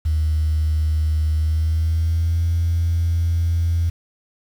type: tone with pitch glide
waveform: sine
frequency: 77.7 to 84.24 Hz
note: D#2 to E2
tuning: -2 to +38 cents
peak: -15 dBFS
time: 0.05-3.9 s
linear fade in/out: 10 ms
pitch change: +140 cents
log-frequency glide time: 1.34-2.43 s
effects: tanh soft clip ceiling -12 dBFS + 7-bit